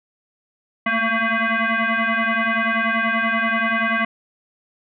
sine tone with frequency modulation, 231.2 Hz, A#3, 14 cents flat, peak -17 dBFS, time 0.86-4.05 s, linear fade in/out 5 ms, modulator 452 Hz, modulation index 4.7, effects none

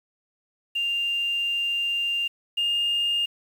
sine tone pair in turn, 2794 / 2822 Hz, F7 / F7, 0 / +17 cents, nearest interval unison, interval 17 cents, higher second, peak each -22 / -20 dBFS, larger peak second, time 0.75-2.28 / 2.57-3.26 s, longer first, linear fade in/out 10 ms, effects tanh soft clip ceiling -18 dBFS + 8-bit

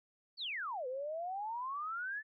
sine exponential two-way sweep, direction down then up, 4655 to 493.9 to 1779 Hz, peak -37 dBFS, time 0.37-2.23 s, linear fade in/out 50 ms, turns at 0.87 s, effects none

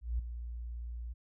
sine tone with ADSR envelope, 58.8 Hz, A#1, 16 cents sharp, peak -28 dBFS, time 0.01-1.14 s, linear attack 180 ms, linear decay 6 ms, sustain -10 dB, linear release 21 ms, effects none

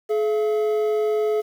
triangle tone pair together, 426.9 / 677.7 Hz, G#4 / E5, +48 / +48 cents, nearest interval minor sixth, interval 800 cents, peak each -17 / -27 dBFS, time 0.09-1.42 s, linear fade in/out 20 ms, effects 8-bit

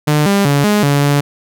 sawtooth tone with pitch steps, 149.7 / 199.7 / 142.4 / 208.3 / 142.6 / 143.4 Hz, D3 / G3 / C#3 / G#3 / C#3 / D3, +33 / +32 / +47 / +5 / +49 / -41 cents, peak -6 dBFS, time 0.07-1.21 s, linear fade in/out 10 ms, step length 190 ms, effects none

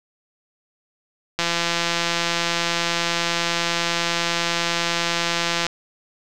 click train, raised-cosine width 0.2 ms, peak -4 dBFS, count 728, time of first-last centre 1.39-5.666 s, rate 170 Hz, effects none

